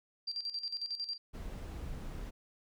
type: tone with tremolo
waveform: sine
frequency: 4723 Hz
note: D8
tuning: 9 cents sharp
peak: -34 dBFS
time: 0.27-1.18 s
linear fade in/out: 10 ms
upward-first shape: square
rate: 11 Hz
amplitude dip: 70%
type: noise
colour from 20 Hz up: brown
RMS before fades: -42 dBFS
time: 1.33-2.31 s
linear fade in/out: 20 ms
effects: none